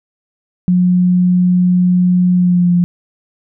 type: tone with pitch glide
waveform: sine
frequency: 180 to 175.48 Hz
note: F#3 to F3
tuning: -47 to +9 cents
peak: -8 dBFS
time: 0.68-2.84 s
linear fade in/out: 0 ms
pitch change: -44 cents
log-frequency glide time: 2.35-2.73 s
effects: none